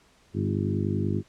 harmonic tone with a mistuned harmonic, 50.2 Hz, G1, 42 cents sharp, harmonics 2 / 3 / 4 / 5 / 6 / 7 / 8, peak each -28 / -32 / -30 / -33 / -35 / -33 / -37 dBFS, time 0.33-1.23 s, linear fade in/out 50 ms, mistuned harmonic 7, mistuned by -19 cents, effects pink hiss -60 dBFS RMS until 1.28 s + low-pass 8000 Hz 12 dB/octave

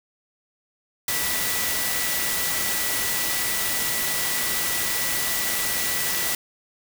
sine tone in noise, 1960 Hz, B6, 14 cents flat, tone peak -32 dBFS, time 1.08-6.35 s, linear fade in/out 2 ms, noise white, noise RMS -25 dBFS, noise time 1.08-6.35 s, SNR -10 dB, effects none

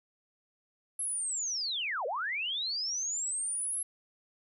sine linear two-way sweep, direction down then up, 11175 to 453.4 to 11175 Hz, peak -31 dBFS, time 0.99-3.83 s, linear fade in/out 5 ms, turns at 2.06 s, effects none

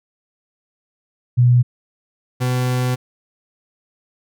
sine / 40% pulse tone pair in turn, 122.7 / 125.93 Hz, B2 / B2, -11 / +34 cents, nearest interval unison, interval 45 cents, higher second, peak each -9 / -16 dBFS, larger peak first, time 1.37-1.63 / 2.4-2.96 s, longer second, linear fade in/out 20 ms, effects none

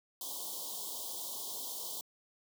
white band-stop noise, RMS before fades -41 dBFS, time 0.21-2.01 s, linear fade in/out 2 ms, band 1100 to 3100 Hz, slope 96 dB/octave, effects high-pass 300 Hz 12 dB/octave

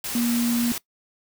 sine tone in noise, 237.3 Hz, A#3, 31 cents sharp, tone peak -20 dBFS, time 0.15-0.72 s, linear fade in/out 2 ms, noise white, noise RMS -30 dBFS, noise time 0.04-0.78 s, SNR +7 dB, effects noise-tail reverb RT60 0.1 s tail -20 dB re dry

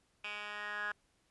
10% pulse tone with band-pass filter sweep, 207.7 Hz, G#3, in tune, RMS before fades -41 dBFS, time 0.24-0.92 s, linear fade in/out 5 ms, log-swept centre 2400 to 1600 Hz, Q 9.5, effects pink hiss -74 dBFS RMS until 1.3 s + resampled to 24000 Hz

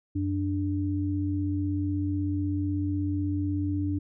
sine tone pair together, 92.51 / 293.7 Hz, F#2 / D4, 0 / 0 cents, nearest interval octave + minor sixth, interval 2000 cents, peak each -28 / -28 dBFS, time 0.15-3.99 s, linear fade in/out 10 ms, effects none

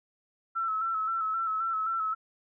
sine tone with vibrato, 1318.5 Hz, E6, in tune, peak -27 dBFS, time 0.55-2.15 s, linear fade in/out 20 ms, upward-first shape square, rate 3.8 Hz, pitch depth 34 cents each way, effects none

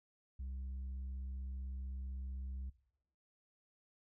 sine tone, 65.41 Hz, C2, in tune, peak -38 dBFS, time 0.39-2.7 s, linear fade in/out 10 ms, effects noise-tail reverb RT60 0.7 s tail -19 dB re dry + tanh soft clip ceiling -40 dBFS

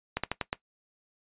slowing click train, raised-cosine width 0.3 ms, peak -12 dBFS, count 5, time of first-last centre 0.17-0.529 s, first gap 66 ms, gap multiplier 1.21, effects noise-tail reverb RT60 0.1 s tail -18 dB re dry + resampled to 8000 Hz

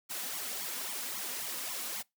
white noise with flanger, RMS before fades -38 dBFS, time 0.09-2.03 s, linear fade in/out 20 ms, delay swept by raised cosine 0.89 to 4.19 ms, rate 3.7 Hz, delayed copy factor +0.95, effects noise-tail reverb RT60 0.2 s tail -25 dB re dry + high-pass 200 Hz 12 dB/octave

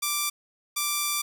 5% pulse tone bursts at uneven times, 1174.7 Hz, D6, in tune, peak -13 dBFS, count 2, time 0.02-0.3 / 0.76-1.22 s, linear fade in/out 10 ms, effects none

